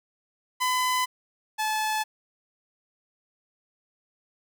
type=tone pair in turn; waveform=sawtooth; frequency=1009 / 864 Hz; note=B5 / A5; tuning=+37 / -32 cents; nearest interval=minor third; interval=269 cents; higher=first; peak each=-19 / -21 dBFS; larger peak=first; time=0.6-1.06 / 1.58-2.04 s; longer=neither; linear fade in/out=20 ms; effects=none